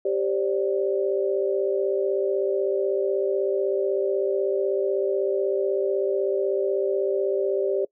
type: chord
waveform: sine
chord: G suspended fourth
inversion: none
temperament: equal with one note detuned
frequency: 392 / 531.2 / 587.3 Hz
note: G4 / C5 / D5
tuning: 0 / +26 / 0 cents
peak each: -23 / -28 / -27 dBFS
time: 0.05-7.85 s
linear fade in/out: 5 ms
effects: noise-tail reverb RT60 0.1 s tail -23 dB re dry